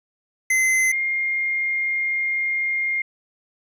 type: tone pair in turn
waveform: square / sine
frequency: 2057 / 2122 Hz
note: C7 / C7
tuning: -30 / +24 cents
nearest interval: minor second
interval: 54 cents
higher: second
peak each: -17 / -20 dBFS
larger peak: first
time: 0.5-0.92 / 0.92-3.02 s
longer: second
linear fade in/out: 5 ms
effects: resampled to 32000 Hz

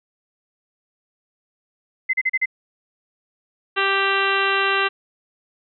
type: tone bursts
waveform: sine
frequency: 2058 Hz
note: C7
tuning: 29 cents flat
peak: -16 dBFS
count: 5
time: 2.09-2.458 s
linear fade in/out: 10 ms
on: 44 ms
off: 37 ms
type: harmonic tone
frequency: 392 Hz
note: G4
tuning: in tune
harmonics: 1 / 2 / 3 / 4 / 5 / 6 / 7 / 8 / 9 / 10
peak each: -25 / -29 / -23 / -23 / -27 / -32 / -24 / -30 / -36 / -33 dBFS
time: 3.76-4.89 s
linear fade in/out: 20 ms
effects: none

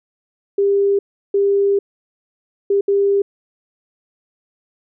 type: tone bursts at uneven times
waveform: sine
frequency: 399.2 Hz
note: G4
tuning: 32 cents sharp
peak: -12 dBFS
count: 4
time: 0.58-0.99 / 1.34-1.79 / 2.7-2.81 / 2.88-3.22 s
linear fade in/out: 5 ms
effects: none

